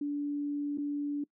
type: tone with dropouts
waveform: sine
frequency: 289.4 Hz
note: D4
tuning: 25 cents flat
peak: -30 dBFS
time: 0.01-1.24 s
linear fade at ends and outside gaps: 5 ms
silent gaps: 0.776-0.782 s
effects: noise-tail reverb RT60 0.1 s tail -22 dB re dry